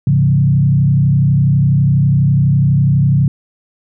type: tone with frequency modulation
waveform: sine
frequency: 138.59 Hz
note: C#3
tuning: in tune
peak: -8 dBFS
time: 0.07-3.28 s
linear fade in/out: 2 ms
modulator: 32.1 Hz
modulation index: 0.93
effects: none